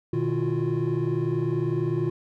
triangle tone cluster, 121.8 / 152.6 / 340.9 / 360.9 Hz, B2 / D#3 / F4 / F#4, -24 / -33 / -42 / -43 cents, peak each -26 dBFS, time 0.13-2.1 s, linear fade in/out 5 ms, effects tanh soft clip ceiling -14 dBFS

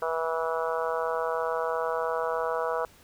harmonic tone, 163 Hz, E3, 19 cents flat, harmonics 3 / 4 / 5 / 6 / 7 / 8 / 9, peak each -30 / -32 / -38 / -34 / -36 / -36 / -39 dBFS, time 0.02-2.85 s, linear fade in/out 2 ms, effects pink hiss -56 dBFS RMS until 3.03 s

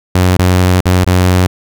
sawtooth tone with dropouts, 91.2 Hz, F#2, 24 cents flat, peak -3 dBFS, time 0.15-1.47 s, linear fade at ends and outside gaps 5 ms, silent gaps 0.37-0.39 / 0.807-0.855 / 1.045-1.065 s, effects none

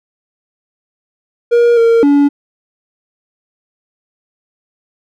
triangle tone with pitch steps, 473.8 / 460.9 / 285.6 Hz, A#4 / A#4 / D4, +28 / -20 / -48 cents, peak -4 dBFS, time 1.51-2.29 s, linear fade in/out 20 ms, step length 260 ms, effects none

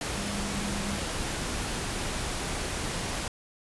sine tone in noise, 201.4 Hz, G3, 47 cents sharp, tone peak -34 dBFS, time 0.17-0.97 s, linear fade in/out 2 ms, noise pink, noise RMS -32 dBFS, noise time 0.01-3.28 s, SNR -5 dB, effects resampled to 24000 Hz

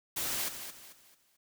white noise with echo, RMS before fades -34 dBFS, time 0.16-0.49 s, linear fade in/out 10 ms, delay 220 ms, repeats 4, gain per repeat -9 dB, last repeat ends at 1.37 s, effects none

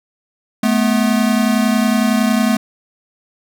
square tone pair together, 216 / 246.9 Hz, A3 / B3, -32 / 0 cents, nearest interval major second, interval 232 cents, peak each -15 / -17 dBFS, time 0.63-2.57 s, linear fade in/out 5 ms, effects none

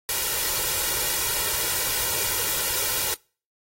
white noise with comb filter, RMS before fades -25 dBFS, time 0.09-3.14 s, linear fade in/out 0 ms, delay 2.1 ms, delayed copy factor +0.7, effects noise-tail reverb RT60 0.4 s tail -26 dB re dry + AAC 48 kbps

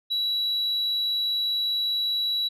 sine tone, 3915 Hz, B7, 16 cents flat, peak -21 dBFS, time 0.1-2.49 s, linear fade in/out 20 ms, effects tanh soft clip ceiling -21 dBFS

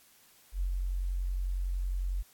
sine tone with ADSR envelope, 45.46 Hz, F#1, 30 cents flat, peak -27 dBFS, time 0.52-2.23 s, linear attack 89 ms, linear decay 91 ms, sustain -2 dB, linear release 21 ms, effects white hiss -61 dBFS RMS until 2.33 s + AAC 64 kbps

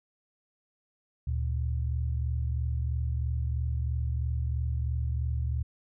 sine tone pair together, 73.42 / 116.46 Hz, D2 / A#2, 0 / -1 cents, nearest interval minor sixth, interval 799 cents, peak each -28 / -32 dBFS, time 1.27-5.63 s, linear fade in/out 5 ms, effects none

